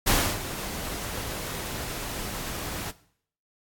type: noise with ADSR envelope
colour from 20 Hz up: pink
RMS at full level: -20 dBFS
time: 0.06-2.92 s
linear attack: 18 ms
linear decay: 300 ms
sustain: -14 dB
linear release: 23 ms
effects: noise-tail reverb RT60 0.6 s tail -18 dB re dry + AAC 64 kbps